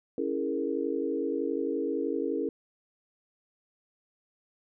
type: chord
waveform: sine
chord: A# half-diminished seventh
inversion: first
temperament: equal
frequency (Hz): 277.2 / 329.6 / 415.3 / 466.2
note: C#4 / E4 / G#4 / A#4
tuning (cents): 0 / 0 / 0 / 0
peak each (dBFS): -33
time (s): 0.18-2.49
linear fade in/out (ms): 2
effects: none